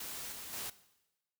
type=noise with level steps; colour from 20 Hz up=white; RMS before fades=-43 / -46 / -41 dBFS; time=0-0.7 s; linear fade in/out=5 ms; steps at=0.32 / 0.53 s; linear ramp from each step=2 ms; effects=noise-tail reverb RT60 1.0 s tail -17 dB re dry